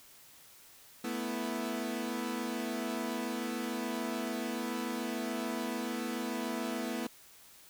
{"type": "chord", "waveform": "sawtooth", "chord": "A suspended second", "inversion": "none", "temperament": "equal", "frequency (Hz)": [220, 246.9, 329.6], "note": ["A3", "B3", "E4"], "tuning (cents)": [0, 0, 0], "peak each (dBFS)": [-35, -33, -36], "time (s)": [1.04, 7.07], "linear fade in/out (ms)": 5, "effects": ["white hiss -57 dBFS RMS until 7.69 s"]}